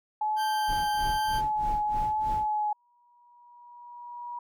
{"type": "tone with vibrato", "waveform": "sine", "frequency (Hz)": 851, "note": "G#5", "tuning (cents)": 42, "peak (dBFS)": -25, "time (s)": [0.21, 2.73], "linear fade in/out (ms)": 5, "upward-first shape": "triangle", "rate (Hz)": 1.1, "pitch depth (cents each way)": 22}
{"type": "tone", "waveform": "20% pulse", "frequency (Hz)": 1568, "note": "G6", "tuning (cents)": 0, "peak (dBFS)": -29, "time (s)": [0.36, 1.42], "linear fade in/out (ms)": 50}
{"type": "noise with tremolo", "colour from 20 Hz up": "brown", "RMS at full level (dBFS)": -34, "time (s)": [0.68, 2.47], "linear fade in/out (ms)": 10, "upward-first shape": "sine", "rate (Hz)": 3.2, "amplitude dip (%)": 95}
{"type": "tone with exponential growth", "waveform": "sine", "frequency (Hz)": 962, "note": "B5", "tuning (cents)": -46, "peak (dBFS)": -33, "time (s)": [2.41, 4.39], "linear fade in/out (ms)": 5, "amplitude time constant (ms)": 430}
{"effects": []}